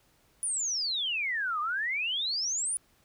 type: exponential two-way sweep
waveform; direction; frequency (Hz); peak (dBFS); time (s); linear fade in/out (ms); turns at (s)
sine; down then up; 9956 to 1174.7 to 9956; -28; 0.43-2.77; 0; 1.6
effects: pink hiss -66 dBFS RMS until 3.04 s